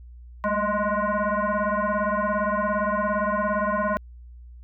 sine tone with frequency modulation, 217.2 Hz, A3, 22 cents flat, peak -21 dBFS, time 0.44-3.97 s, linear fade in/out 0 ms, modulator 417 Hz, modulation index 3, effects added 60 Hz sine -41 dBFS peak until 4.63 s

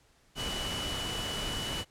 sine tone in noise, 2960 Hz, F#7, in tune, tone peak -36 dBFS, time 0.35-1.85 s, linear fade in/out 50 ms, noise pink, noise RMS -36 dBFS, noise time 0.35-1.85 s, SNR -3 dB, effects pink hiss -65 dBFS RMS until 1.9 s + low-pass 10000 Hz 12 dB/octave

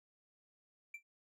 triangle tone with exponential decay, 2349 Hz, D7, in tune, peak -39 dBFS, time 0.94-1.03 s, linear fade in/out 5 ms, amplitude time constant 18 ms, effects none

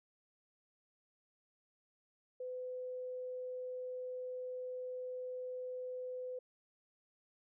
sine tone, 505 Hz, B4, 39 cents sharp, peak -40 dBFS, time 2.4-6.39 s, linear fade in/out 5 ms, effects none

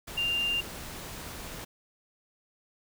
sine tone in noise, 2792 Hz, F7, 1 cent flat, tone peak -26 dBFS, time 0.17-0.61 s, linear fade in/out 10 ms, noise pink, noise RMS -41 dBFS, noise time 0.07-1.65 s, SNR +12 dB, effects none

